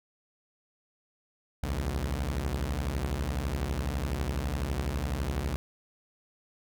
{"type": "beating tone pair", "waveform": "sawtooth", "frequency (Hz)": [61.74, 73.74], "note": ["B1", "D2"], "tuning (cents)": [0, 8], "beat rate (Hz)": 12, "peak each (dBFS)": -28, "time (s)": [1.63, 5.56], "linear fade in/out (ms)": 0, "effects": []}